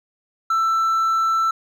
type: tone with hard clipping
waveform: triangle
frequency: 1331 Hz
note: E6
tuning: 16 cents sharp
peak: -17 dBFS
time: 0.5-1.51 s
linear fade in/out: 5 ms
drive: 5 dB
effects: none